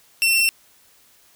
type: tone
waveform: sawtooth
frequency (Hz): 2704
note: E7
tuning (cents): +43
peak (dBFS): -12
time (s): 0.22-0.49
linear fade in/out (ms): 0
effects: white hiss -55 dBFS RMS until 1.35 s